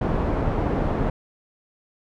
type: low-pass noise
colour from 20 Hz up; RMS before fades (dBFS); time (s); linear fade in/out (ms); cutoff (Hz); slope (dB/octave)
pink; -23; 0.01-1.1; 5; 890; 12
effects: none